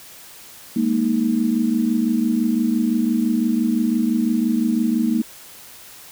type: chord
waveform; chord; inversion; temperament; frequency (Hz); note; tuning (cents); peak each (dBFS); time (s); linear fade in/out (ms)
sine; Ab suspended second; none; just; 207.7 / 233.6 / 311.5; Ab3 / Bb3 / Eb4; 0 / +4 / +2; -23 / -18 / -23; 0.76-5.22; 5
effects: white hiss -42 dBFS RMS until 6.11 s